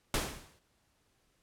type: noise with exponential decay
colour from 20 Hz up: pink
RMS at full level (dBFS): -28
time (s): 0.14-0.59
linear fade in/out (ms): 2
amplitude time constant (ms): 96
effects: pink hiss -73 dBFS RMS until 1.42 s + low-pass 12000 Hz 12 dB/octave